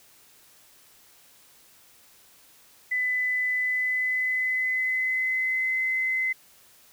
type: tone with pitch glide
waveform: sine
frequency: 2003 to 2047 Hz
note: B6 to C7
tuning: +24 to -38 cents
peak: -23 dBFS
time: 2.91-6.33 s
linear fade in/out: 10 ms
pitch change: +38 cents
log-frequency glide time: 3.57-5.82 s
effects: white hiss -56 dBFS RMS until 6.92 s